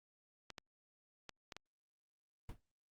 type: clicks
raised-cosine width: 0.2 ms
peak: -30 dBFS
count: 5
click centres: 0.503 / 0.582 / 1.293 / 1.522 / 1.566 s
type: noise with exponential decay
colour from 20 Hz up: brown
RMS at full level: -41 dBFS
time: 2.49-2.61 s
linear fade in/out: 2 ms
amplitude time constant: 24 ms
effects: Opus 48 kbps